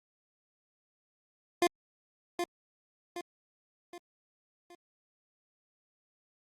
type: tone with echo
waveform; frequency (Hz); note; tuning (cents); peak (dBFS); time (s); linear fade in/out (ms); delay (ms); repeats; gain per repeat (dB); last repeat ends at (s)
25% pulse; 349.2; F4; 0; -19; 1.62-1.67; 2; 770; 4; -7; 4.75
effects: low-pass 11000 Hz 12 dB/octave + Opus 48 kbps